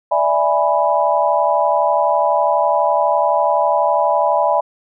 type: chord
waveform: sine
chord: E dominant seventh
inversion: third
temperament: equal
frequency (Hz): 587.3 / 659.3 / 830.6 / 987.8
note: D5 / E5 / G#5 / B5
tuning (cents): 0 / 0 / 0 / 0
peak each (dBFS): -18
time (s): 0.11-4.61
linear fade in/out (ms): 10
effects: none